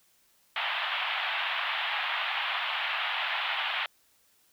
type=band-pass noise; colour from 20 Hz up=white; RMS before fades=-31 dBFS; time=0.56-3.86 s; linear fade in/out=2 ms; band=690 to 3400 Hz; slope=48 dB/octave; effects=white hiss -66 dBFS RMS until 4.52 s